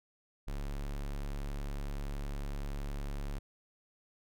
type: tone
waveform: square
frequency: 35.37 Hz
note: C#1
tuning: 36 cents sharp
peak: -36 dBFS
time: 0.47-3.39 s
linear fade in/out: 10 ms
effects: none